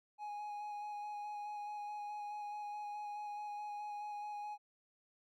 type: tone with vibrato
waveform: triangle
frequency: 832 Hz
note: G#5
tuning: 3 cents sharp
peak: -39 dBFS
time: 0.18-4.58 s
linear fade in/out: 50 ms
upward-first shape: square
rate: 4.7 Hz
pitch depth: 11 cents each way
effects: MP3 64 kbps